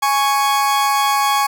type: tone pair together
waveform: 40% pulse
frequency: 830.6 / 1108.7 Hz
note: G#5 / C#6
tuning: 0 / 0 cents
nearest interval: perfect fourth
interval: 500 cents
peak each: -16 / -16 dBFS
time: 0.02-1.47 s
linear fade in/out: 10 ms
effects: none